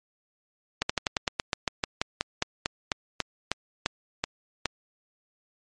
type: slowing click train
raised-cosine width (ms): 0.2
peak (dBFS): -7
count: 20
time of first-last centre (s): 0.82-4.657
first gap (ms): 75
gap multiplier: 1.1
effects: MP3 48 kbps